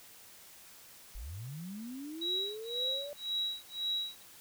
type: linear sweep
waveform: sine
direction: up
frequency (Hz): 39.4 to 587.3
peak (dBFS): -40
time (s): 1.15-3.13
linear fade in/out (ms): 0
type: tone with tremolo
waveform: sine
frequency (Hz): 3871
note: B7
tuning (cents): -35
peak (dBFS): -30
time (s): 2.21-4.23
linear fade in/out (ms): 10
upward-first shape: sine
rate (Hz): 1.9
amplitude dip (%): 100
effects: white hiss -55 dBFS RMS until 4.4 s